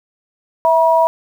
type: tone pair together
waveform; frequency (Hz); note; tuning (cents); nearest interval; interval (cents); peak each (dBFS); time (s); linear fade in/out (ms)
sine; 655 / 960.4; E5 / B5; -11 / -49; perfect fifth; 662; -12; 0.65-1.07; 0
effects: 7-bit